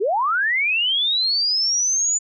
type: linear sweep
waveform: sine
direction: up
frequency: 350 to 7040 Hz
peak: -17 dBFS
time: 0-2.19 s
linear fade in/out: 20 ms
effects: none